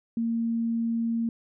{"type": "tone", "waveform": "sine", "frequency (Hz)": 230, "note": "A#3", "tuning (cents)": -23, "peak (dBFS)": -24, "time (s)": [0.17, 1.29], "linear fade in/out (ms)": 2, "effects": []}